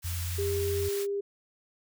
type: high-pass noise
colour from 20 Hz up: white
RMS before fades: -39 dBFS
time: 0.02-1.07 s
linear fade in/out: 50 ms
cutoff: 1100 Hz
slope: 12 dB/octave
type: tone with pitch glide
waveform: sine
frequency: 86 to 87.91 Hz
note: F2 to F2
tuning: -26 to +12 cents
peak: -31 dBFS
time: 0.04-0.89 s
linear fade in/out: 10 ms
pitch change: +38 cents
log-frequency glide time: 0.17-0.48 s
type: tone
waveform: sine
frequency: 401.4 Hz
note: G4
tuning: 41 cents sharp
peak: -28 dBFS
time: 0.38-1.21 s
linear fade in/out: 10 ms
effects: none